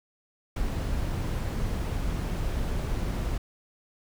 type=noise; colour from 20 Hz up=brown; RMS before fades=-29 dBFS; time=0.56-3.38 s; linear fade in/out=5 ms; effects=none